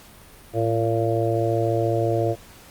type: harmonic tone with a mistuned harmonic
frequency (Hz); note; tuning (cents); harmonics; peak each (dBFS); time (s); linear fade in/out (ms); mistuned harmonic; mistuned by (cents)
114.2; A#2; -35; 1 / 3 / 4 / 5 / 6; -24 / -25 / -26 / -26 / -27; 0.53-2.36; 50; 1; -25
effects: pink hiss -47 dBFS RMS until 2.7 s + Opus 48 kbps